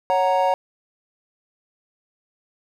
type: chord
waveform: triangle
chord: F# major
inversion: second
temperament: equal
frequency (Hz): 554.4 / 740 / 932.3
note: C#5 / F#5 / A#5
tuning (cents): 0 / 0 / 0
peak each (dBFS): -19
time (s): 0.1-0.54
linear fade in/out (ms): 0
effects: none